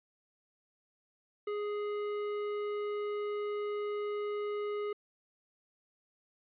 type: tone with tanh clipping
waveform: sine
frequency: 415.3 Hz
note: G#4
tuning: in tune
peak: -35 dBFS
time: 1.47-4.93 s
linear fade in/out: 5 ms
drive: 14 dB
effects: resampled to 8000 Hz